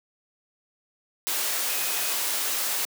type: tone in noise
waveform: sine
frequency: 2517 Hz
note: D#7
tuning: 19 cents sharp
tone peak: -38 dBFS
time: 1.69-2.13 s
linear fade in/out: 0 ms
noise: white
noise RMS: -27 dBFS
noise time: 1.27-2.85 s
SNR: -14 dB
effects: high-pass 400 Hz 12 dB/octave